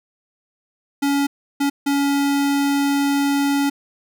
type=tone bursts at uneven times; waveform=square; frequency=281.5 Hz; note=C#4; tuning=27 cents sharp; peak=-17 dBFS; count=3; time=1.02-1.27 / 1.6-1.7 / 1.86-3.7 s; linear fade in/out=10 ms; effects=none